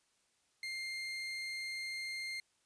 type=tone; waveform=30% pulse; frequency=2109 Hz; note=C7; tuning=13 cents sharp; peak=-36 dBFS; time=0.63-2.4 s; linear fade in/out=2 ms; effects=white hiss -75 dBFS RMS until 2.65 s + resampled to 22050 Hz